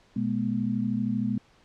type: tone cluster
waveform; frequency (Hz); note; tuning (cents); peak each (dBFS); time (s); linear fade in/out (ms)
sine; 121.4 / 210.3 / 243.2; B2 / G#3 / B3; -29 / +22 / -26; -33 / -27 / -29; 0.16-1.38; 5
effects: pink hiss -60 dBFS RMS until 1.64 s + low-pass 5000 Hz 12 dB/octave